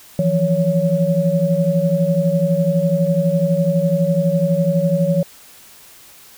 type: tone cluster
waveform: sine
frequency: 163 / 175 / 559 Hz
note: E3 / F3 / C#5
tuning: -19 / +4 / +14 cents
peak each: -18 dBFS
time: 0.19-5.23 s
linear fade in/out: 2 ms
effects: white hiss -44 dBFS RMS until 6.37 s